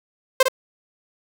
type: tone with echo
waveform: sawtooth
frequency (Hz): 523.3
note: C5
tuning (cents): 0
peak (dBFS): -7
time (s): 0.4-0.43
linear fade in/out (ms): 5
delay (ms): 54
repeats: 1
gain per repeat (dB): -6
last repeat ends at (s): 0.484
effects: none